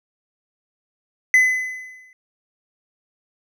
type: tone with exponential decay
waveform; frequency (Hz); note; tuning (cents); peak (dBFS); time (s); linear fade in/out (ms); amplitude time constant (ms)
triangle; 2020; B6; +39; -7; 1.34-2.13; 1; 170
effects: none